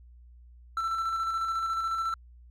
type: tone with tremolo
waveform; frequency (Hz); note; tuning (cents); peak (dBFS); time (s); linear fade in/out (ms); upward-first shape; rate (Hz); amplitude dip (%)
triangle; 1336; E6; +23; -24; 0.77-2.14; 2; square; 14; 30
effects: added 60 Hz sine -49 dBFS peak until 2.5 s + MP3 64 kbps